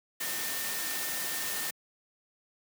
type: tone in noise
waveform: sine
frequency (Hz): 1811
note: A6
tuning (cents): +49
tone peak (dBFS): -41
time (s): 0.2-1.71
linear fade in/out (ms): 10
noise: white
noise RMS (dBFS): -34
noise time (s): 0.2-1.71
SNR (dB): -10
effects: high-pass 150 Hz 12 dB/octave